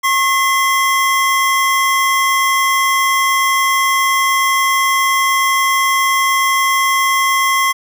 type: tone pair together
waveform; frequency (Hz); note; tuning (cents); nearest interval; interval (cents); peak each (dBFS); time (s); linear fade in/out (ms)
square; 1082 / 2043; C#6 / C7; -42 / -42; major seventh; 1100; -14 / -17; 0.03-7.73; 20
effects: 8-bit